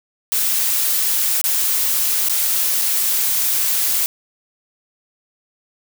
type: noise with dropouts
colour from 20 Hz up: blue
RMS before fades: -18 dBFS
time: 0.32-4.06 s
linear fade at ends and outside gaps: 0 ms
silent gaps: 1.414-1.44 / 2.286-2.296 / 2.814-2.818 s
effects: none